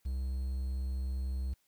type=tone with quantisation; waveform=triangle; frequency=65.41 Hz; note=C2; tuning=in tune; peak=-30 dBFS; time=0.05-1.54 s; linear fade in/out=10 ms; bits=10; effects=white hiss -74 dBFS RMS until 1.67 s